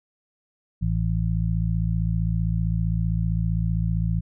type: harmonic tone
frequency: 55.4 Hz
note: A1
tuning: 13 cents sharp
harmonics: 1 / 2 / 3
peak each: -25 / -25 / -25 dBFS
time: 0.81-4.21 s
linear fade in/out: 20 ms
effects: none